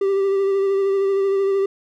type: tone with vibrato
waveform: triangle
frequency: 392 Hz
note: G4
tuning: in tune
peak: -14 dBFS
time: 0.01-1.66 s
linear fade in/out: 5 ms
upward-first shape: sine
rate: 13 Hz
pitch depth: 22 cents each way
effects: none